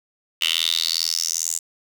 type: tone with high-pass filter sweep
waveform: 10% pulse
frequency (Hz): 82.41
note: E2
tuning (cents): 0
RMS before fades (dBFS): -23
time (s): 0.41-1.59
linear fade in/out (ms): 10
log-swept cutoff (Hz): 2900 to 7400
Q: 5.6
effects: none